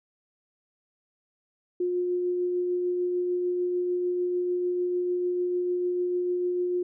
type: tone with tremolo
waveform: sine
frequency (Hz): 357.3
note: F4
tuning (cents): +40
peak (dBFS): -23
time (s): 1.8-6.83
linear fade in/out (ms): 5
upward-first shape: triangle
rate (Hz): 6.7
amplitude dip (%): 25
effects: none